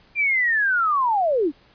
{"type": "linear sweep", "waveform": "sine", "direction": "down", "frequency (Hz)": [2400, 261.6], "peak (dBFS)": -17, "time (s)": [0.15, 1.52], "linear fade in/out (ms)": 50, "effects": ["pink hiss -55 dBFS RMS until 1.74 s", "resampled to 11025 Hz"]}